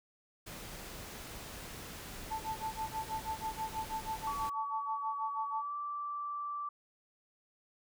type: noise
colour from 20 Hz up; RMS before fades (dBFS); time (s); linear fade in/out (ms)
pink; -46; 0.46-4.5; 10
type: tone with tremolo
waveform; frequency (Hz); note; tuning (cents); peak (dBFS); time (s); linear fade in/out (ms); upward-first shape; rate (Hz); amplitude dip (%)
sine; 881; A5; +2; -33; 2.3-5.63; 20; sine; 6.2; 100
type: tone with pitch glide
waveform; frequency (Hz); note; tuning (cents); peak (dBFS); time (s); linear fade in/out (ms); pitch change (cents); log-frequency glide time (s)
sine; 1135 to 1166.9; C#6 to D6; +41 to -11; -36; 4.27-6.69; 5; +48; 5.51-5.75
effects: none